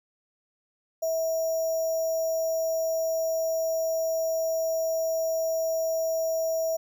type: tone with sample-and-hold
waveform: sine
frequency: 649 Hz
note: E5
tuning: 27 cents flat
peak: -24 dBFS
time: 1.02-6.77 s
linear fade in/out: 10 ms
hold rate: 6300 Hz
effects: none